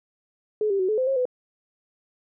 sine tone with pitch steps, 426.3 / 393.9 / 372.7 / 430.3 / 515 / 538 / 502 Hz, G#4 / G4 / F#4 / A4 / C5 / C5 / B4, +45 / +8 / +13 / -39 / -28 / +48 / +28 cents, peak -20 dBFS, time 0.61-1.254 s, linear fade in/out 2 ms, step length 92 ms, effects none

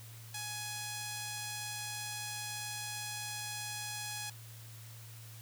5% pulse tone, 837 Hz, G#5, 13 cents sharp, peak -27 dBFS, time 0.34-4.3 s, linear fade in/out 5 ms, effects added 113 Hz sine -49 dBFS peak until 5.41 s + white hiss -55 dBFS RMS until 5.41 s

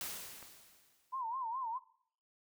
white noise with exponential decay, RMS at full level -40 dBFS, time 0.01-1.21 s, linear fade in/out 1 ms, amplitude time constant 260 ms
click, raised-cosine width 0.5 ms, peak -36 dBFS, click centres 0.427 s
sine tone with vibrato, 977 Hz, B5, 19 cents flat, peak -36 dBFS, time 1.12-1.79 s, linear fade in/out 20 ms, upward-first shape sine, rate 4.8 Hz, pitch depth 160 cents each way
effects noise-tail reverb RT60 0.6 s tail -19 dB re dry

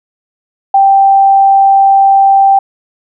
sine tone, 784 Hz, G5, in tune, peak -3 dBFS, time 0.74-2.59 s, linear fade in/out 5 ms, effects none

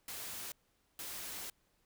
white noise bursts at uneven times, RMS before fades -44 dBFS, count 2, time 0.08-0.52 / 0.99-1.5 s, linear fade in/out 2 ms, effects pink hiss -75 dBFS RMS until 1.85 s

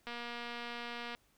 click train, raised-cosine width 0.3 ms, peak -27 dBFS, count 258, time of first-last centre 0.07-1.15 s, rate 238 Hz, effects pink hiss -71 dBFS RMS until 1.37 s

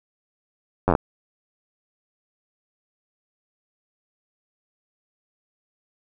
slowing click train, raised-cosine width 1 ms, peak -4 dBFS, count 7, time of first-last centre 0.88-0.952 s, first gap 10 ms, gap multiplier 1.07, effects none

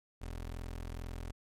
25% pulse tone, 42.25 Hz, E1, 43 cents sharp, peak -36 dBFS, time 0.21-1.32 s, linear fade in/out 10 ms, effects MP3 64 kbps

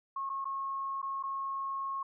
sine tone with dropouts, 1088 Hz, C#6, 33 cents flat, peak -33 dBFS, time 0.16-2.03 s, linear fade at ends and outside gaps 5 ms, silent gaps 0.294-0.298 / 0.445-0.453 / 1.018-1.027 / 1.228-1.235 s, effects none

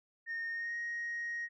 sine tone with pitch glide, 1838 to 1876.6 Hz, A#6 to A#6, -25 to +11 cents, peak -34 dBFS, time 0.26-1.49 s, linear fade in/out 50 ms, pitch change +36 cents, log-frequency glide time 0.51-0.77 s, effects tanh soft clip ceiling -33 dBFS

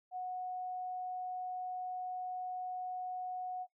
sine tone, 734 Hz, F#5, 14 cents flat, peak -37 dBFS, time 0.11-3.67 s, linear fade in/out 50 ms, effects noise-tail reverb RT60 0.1 s tail -19 dB re dry

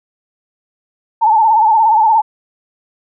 sine tone with vibrato, 880 Hz, A5, in tune, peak -7 dBFS, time 1.21-2.22 s, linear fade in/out 20 ms, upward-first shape sine, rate 17 Hz, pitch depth 79 cents each way, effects none

